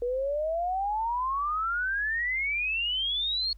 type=exponential sweep; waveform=sine; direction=up; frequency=475.9 to 4362 Hz; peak=-26 dBFS; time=0.02-3.53 s; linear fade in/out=2 ms; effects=added 50 Hz sine -45 dBFS peak until 3.57 s + pink hiss -70 dBFS RMS until 3.57 s